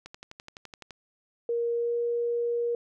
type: click train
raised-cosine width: 0.2 ms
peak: -25 dBFS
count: 11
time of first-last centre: 0.06-0.907 s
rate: 11.8 Hz
type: tone with pitch glide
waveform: sine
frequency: 470 to 473.5 Hz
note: A#4 to A#4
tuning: +14 to +27 cents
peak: -25 dBFS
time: 1.49-2.75 s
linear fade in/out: 2 ms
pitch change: +13 cents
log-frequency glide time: 1.73-1.95 s
effects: none